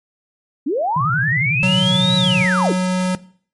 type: linear two-way sweep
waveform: sine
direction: up then down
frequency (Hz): 243.4 to 3951 to 243.4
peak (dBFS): -16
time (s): 0.66-2.73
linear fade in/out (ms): 10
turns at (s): 2.16
type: tone with vibrato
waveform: sine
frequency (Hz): 139.4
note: C#3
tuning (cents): +10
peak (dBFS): -19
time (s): 0.96-2.45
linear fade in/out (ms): 5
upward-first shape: square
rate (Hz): 11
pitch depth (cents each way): 200
type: tone with pitch glide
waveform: square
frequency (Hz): 186.3 to 183.95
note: F#3 to F#3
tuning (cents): +12 to -10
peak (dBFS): -16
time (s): 1.63-3.15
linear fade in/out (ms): 0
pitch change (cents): -22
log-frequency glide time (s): 1.79-2.09
effects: noise-tail reverb RT60 0.5 s tail -18 dB re dry + MP3 48 kbps